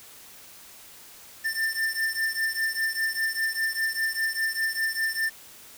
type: beating tone pair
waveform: square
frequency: 1785 / 1790 Hz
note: A6 / A6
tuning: +24 / +29 cents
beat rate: 5 Hz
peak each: -30 / -28 dBFS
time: 1.44-5.3 s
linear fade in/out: 20 ms
effects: white hiss -48 dBFS RMS until 5.77 s